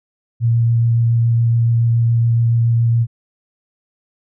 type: tone with vibrato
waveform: sine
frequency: 116.54 Hz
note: A#2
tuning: in tune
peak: -11 dBFS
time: 0.4-3.07 s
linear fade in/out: 50 ms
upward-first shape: sine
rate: 7.1 Hz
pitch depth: 10 cents each way
effects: none